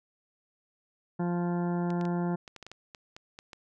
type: harmonic tone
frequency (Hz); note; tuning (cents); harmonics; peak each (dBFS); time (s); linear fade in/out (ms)
174.61; F3; 0; 1 / 2 / 3 / 4 / 5 / 6 / 8 / 9 / 10; -28 / -34 / -43 / -40 / -41 / -47 / -48 / -55 / -54; 1.19-2.36; 10
type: clicks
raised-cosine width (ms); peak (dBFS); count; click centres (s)
0.2; -27; 12; 1.904 / 2.012 / 2.053 / 2.478 / 2.563 / 2.627 / 2.666 / 2.716 / 2.948 / 3.165 / 3.389 / 3.532
effects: none